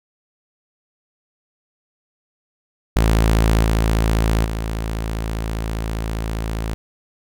sawtooth tone with level steps, 55 Hz, A1, in tune, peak -9 / -11 / -18 dBFS, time 2.96-6.74 s, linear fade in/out 0 ms, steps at 3.63 / 4.44 s, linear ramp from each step 20 ms, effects none

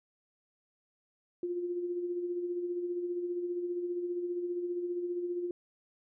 sine tone with tremolo, 351.9 Hz, F4, 13 cents sharp, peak -30 dBFS, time 1.43-5.51 s, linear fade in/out 2 ms, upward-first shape sine, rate 15 Hz, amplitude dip 45%, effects none

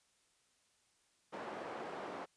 white band-pass noise, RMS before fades -45 dBFS, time 1.32-2.26 s, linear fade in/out 20 ms, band 280 to 850 Hz, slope 12 dB/octave, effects white hiss -74 dBFS RMS until 2.36 s + resampled to 22050 Hz

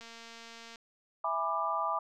click train, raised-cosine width 0.2 ms, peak -32 dBFS, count 173, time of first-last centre 0.01-0.758 s, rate 230 Hz
sine chord, E dominant seventh, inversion none, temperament just, 659.3 / 824.1 / 988.9 / 1186.7 Hz, E5 / G#5 / B5 / D6, 0 / -14 / +2 / +18 cents, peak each -37 / -37 / -35 / -32 dBFS, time 1.24-1.99 s, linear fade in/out 5 ms
effects none

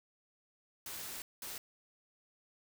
white noise bursts at uneven times, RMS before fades -44 dBFS, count 2, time 0.86-1.22 / 1.42-1.58 s, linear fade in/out 2 ms, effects none

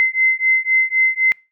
sine beating tone pair, 2061 / 2064.9 Hz, C7 / C7, -27 / -23 cents, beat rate 3.9 Hz, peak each -16 dBFS, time 0-1.32 s, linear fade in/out 0 ms, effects noise-tail reverb RT60 0.3 s tail -26 dB re dry

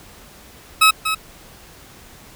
20% pulse tone with echo, 1285 Hz, E6, 45 cents flat, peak -4 dBFS, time 0.81-0.91 s, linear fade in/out 10 ms, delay 240 ms, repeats 1, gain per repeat -9 dB, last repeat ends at 1.15 s, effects pink hiss -44 dBFS RMS until 2.35 s

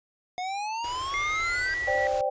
square exponential sweep, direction up, 719 to 1600 Hz, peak -30 dBFS, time 0.38-1.74 s, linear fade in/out 0 ms
pink band-stop noise, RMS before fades -41 dBFS, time 0.84-2.21 s, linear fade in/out 0 ms, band 120 to 300 Hz, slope 48 dB/octave
sine tone with pitch glide, 2122 to 1945.9 Hz, C7 to B6, +24 to -26 cents, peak -27 dBFS, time 1.14-2.07 s, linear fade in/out 0 ms, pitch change -150 cents, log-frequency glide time 1.34-1.71 s
sine chord, C suspended second, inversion none, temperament just, 523.3 / 588.7 / 784.9 Hz, C5 / D5 / G5, 0 / +4 / +2 cents, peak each -28 dBFS, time 1.87-2.3 s, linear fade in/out 10 ms
effects resampled to 16000 Hz

